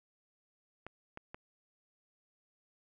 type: clicks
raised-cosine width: 0.5 ms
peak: -29 dBFS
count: 3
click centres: 0.866 / 1.174 / 1.345 s
effects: none